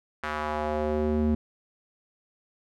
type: tone with band-pass filter sweep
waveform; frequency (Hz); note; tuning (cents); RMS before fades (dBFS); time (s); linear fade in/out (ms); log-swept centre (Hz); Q
square; 76; D#2; -40; -27; 0.23-1.35; 5; 1500 to 220; 1.6
effects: none